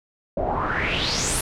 pink noise with low-pass filter sweep, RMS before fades -24 dBFS, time 0.37-1.41 s, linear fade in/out 5 ms, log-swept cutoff 550 to 11000 Hz, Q 5.1, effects none

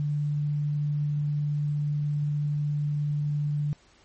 sine tone, 147.2 Hz, D3, 4 cents sharp, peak -24 dBFS, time 0-3.73 s, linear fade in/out 0 ms, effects pink hiss -59 dBFS RMS until 4.04 s + MP3 32 kbps

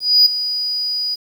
sine tone with ADSR envelope, 4920 Hz, D#8, 20 cents flat, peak -4 dBFS, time 0-1.16 s, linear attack 260 ms, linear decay 6 ms, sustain -14 dB, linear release 23 ms, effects tanh soft clip ceiling -5 dBFS + 7-bit

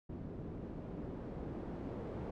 white noise with low-pass filter sweep, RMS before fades -44 dBFS, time 0.09-2.31 s, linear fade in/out 10 ms, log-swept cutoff 250 to 420 Hz, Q 0.87, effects none

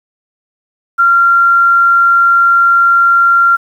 sine tone, 1380 Hz, F6, 21 cents flat, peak -5 dBFS, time 0.98-3.57 s, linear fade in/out 20 ms, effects 7-bit

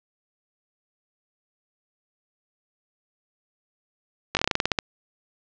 slowing click train, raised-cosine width 0.2 ms, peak -3 dBFS, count 12, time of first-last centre 4.35-4.788 s, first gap 19 ms, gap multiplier 1.14, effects low-pass 5000 Hz 12 dB/octave

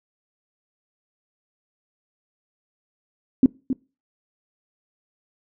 sine tone with echo, 261.6 Hz, C4, in tune, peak -9 dBFS, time 3.43-3.46 s, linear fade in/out 2 ms, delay 270 ms, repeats 1, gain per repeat -10 dB, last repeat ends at 3.73 s, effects noise-tail reverb RT60 0.3 s tail -21 dB re dry

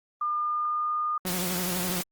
sine tone with pitch glide, 1205 to 1219 Hz, D6 to D#6, +44 to -36 cents, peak -25 dBFS, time 0.21-1.18 s, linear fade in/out 5 ms, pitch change +20 cents, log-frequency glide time 0.32-0.93 s
sawtooth tone with vibrato, 180.4 Hz, F#3, 44 cents flat, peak -26 dBFS, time 1.25-2.01 s, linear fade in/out 2 ms, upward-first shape triangle, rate 12 Hz, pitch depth 76 cents each way
white noise, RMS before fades -32 dBFS, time 1.26-2.03 s, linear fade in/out 10 ms
effects Opus 24 kbps

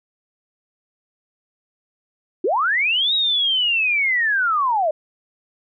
sine linear two-way sweep, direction up then down, 311.1 to 3840 to 585 Hz, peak -16 dBFS, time 2.44-4.91 s, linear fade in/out 5 ms, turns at 3.14 s, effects none

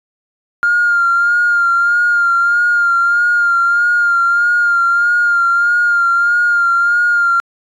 triangle tone with vibrato, 1405 Hz, F6, 10 cents sharp, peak -6 dBFS, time 0.63-7.4 s, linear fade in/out 0 ms, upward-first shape sine, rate 1.6 Hz, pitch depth 31 cents each way, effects tanh soft clip ceiling -7 dBFS + resampled to 24000 Hz

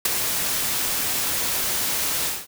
white noise with ADSR envelope, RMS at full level -17 dBFS, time 0.05-2.47 s, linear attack 6 ms, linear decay 12 ms, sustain -7 dB, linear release 220 ms, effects none

